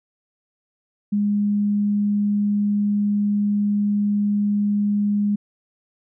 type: tone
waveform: sine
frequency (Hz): 205.5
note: G#3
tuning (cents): -18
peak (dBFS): -17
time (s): 1.12-5.36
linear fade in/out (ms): 10
effects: none